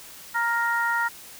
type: harmonic tone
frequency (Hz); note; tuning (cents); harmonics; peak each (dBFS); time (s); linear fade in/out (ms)
467.2; A#4; +4; 2 / 3 / 4; -26 / -25 / -27; 0.34-1.09; 20
effects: white hiss -44 dBFS RMS until 1.39 s